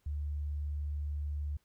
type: tone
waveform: sine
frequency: 73.42 Hz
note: D2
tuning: in tune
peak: -33 dBFS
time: 0.06-1.57 s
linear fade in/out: 5 ms
effects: pink hiss -75 dBFS RMS until 1.64 s